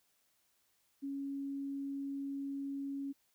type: tone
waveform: sine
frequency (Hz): 277.2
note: C#4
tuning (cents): 0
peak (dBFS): -37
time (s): 1.02-3.13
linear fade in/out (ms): 20
effects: white hiss -75 dBFS RMS until 3.34 s